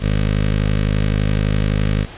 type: tone with notch filter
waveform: 15% pulse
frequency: 51.8 Hz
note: G#1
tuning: 4 cents flat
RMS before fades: -17 dBFS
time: 0-2.07 s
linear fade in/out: 50 ms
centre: 860 Hz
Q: 0.92
effects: pink hiss -36 dBFS RMS until 2.17 s + resampled to 8000 Hz